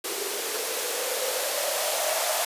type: noise with band-pass filter sweep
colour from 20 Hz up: violet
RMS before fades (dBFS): -28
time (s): 0.04-2.45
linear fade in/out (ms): 5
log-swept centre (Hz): 390 to 680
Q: 7.2
effects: resampled to 32000 Hz